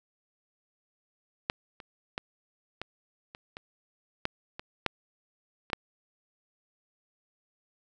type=clicks; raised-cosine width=0.3 ms; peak=-10 / -28 / -16 / -19 / -27 / -24 / -12 / -22 / -9 / -26 / -9 dBFS; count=11; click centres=1.499 / 1.802 / 2.179 / 2.816 / 3.349 / 3.569 / 4.254 / 4.595 / 4.863 / 5.701 / 5.732 s; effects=none